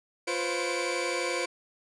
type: tone cluster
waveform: sawtooth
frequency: 350.5 / 499.3 / 531 / 2309 Hz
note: F4 / B4 / C5 / D7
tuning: +6 / +19 / +25 / -30 cents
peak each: -30 dBFS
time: 0.27-1.46 s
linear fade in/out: 10 ms
effects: resampled to 22050 Hz